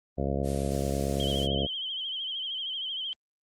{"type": "harmonic tone", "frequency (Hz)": 69, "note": "C#2", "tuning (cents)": -7, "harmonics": [1, 2, 3, 4, 5, 6, 7, 8, 9, 10], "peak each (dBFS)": [-32, -33, -34, -37, -39, -37, -37, -36, -39, -39], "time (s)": [0.17, 1.67], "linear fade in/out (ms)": 20}
{"type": "noise", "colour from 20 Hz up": "blue", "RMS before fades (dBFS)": -38, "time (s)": [0.43, 1.48], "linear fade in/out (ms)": 50}
{"type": "tone with vibrato", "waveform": "sine", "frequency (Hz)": 3136, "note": "G7", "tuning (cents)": 0, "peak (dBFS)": -31, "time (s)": [1.2, 3.13], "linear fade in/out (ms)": 0, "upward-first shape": "sine", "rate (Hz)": 13, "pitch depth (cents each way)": 69}
{"effects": ["low-pass 9000 Hz 12 dB/octave", "Opus 32 kbps"]}